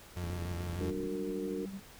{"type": "tone with vibrato", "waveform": "35% pulse", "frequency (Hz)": 87.31, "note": "F2", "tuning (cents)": 0, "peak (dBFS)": -34, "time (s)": [0.16, 0.91], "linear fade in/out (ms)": 10, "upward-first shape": "square", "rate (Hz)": 6.8, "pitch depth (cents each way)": 33}
{"type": "click train", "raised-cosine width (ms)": 3, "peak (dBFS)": -32, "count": 28, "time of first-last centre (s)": [0.24, 1.066], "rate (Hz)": 32.7}
{"type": "chord", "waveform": "sine", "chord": "D augmented", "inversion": "none", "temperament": "just", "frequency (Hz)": [293.7, 367.1, 458.9], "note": ["D4", "F#4", "A#4"], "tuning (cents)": [0, -14, -27], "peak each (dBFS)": -39, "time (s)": [0.8, 1.66], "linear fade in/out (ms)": 10}
{"type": "tone with tremolo", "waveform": "sine", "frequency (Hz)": 194.9, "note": "G3", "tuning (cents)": -10, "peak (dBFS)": -38, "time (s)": [0.81, 1.8], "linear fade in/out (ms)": 5, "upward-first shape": "square", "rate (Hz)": 13, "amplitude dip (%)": 45}
{"effects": ["pink hiss -54 dBFS RMS until 1.99 s"]}